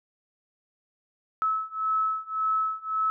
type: beating tone pair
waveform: sine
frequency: 1297 / 1298.8 Hz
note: E6 / E6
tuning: -28 / -26 cents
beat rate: 1.8 Hz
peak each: -28 / -27 dBFS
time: 1.42-3.1 s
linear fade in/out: 0 ms
effects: none